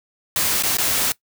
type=noise with dropouts; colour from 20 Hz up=white; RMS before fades=-20 dBFS; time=0.36-1.12 s; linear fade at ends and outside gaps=1 ms; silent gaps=0.624-0.635 / 0.77-0.784 s; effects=noise-tail reverb RT60 0.1 s tail -20 dB re dry